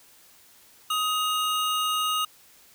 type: tone pair together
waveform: square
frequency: 1255 / 2839 Hz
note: D#6 / F7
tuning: +15 / +28 cents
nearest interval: octave + major second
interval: 1413 cents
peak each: -26 / -29 dBFS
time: 0.9-2.25 s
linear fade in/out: 5 ms
effects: white hiss -55 dBFS RMS until 2.74 s